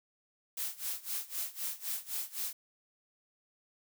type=noise with tremolo; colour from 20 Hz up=blue; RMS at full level=-35 dBFS; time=0.57-2.53 s; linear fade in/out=5 ms; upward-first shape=sine; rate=3.9 Hz; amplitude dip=90%; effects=none